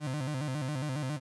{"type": "tone with vibrato", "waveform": "35% pulse", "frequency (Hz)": 140, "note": "C#3", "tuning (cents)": 18, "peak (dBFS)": -30, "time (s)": [0, 1.2], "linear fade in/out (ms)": 50, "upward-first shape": "square", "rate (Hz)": 7.3, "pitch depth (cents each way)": 130, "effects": ["resampled to 24000 Hz", "11-bit"]}